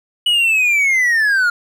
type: linear sweep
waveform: triangle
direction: down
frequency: 2955 to 1396.9 Hz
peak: -10 dBFS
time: 0.26-1.5 s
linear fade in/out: 5 ms
effects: none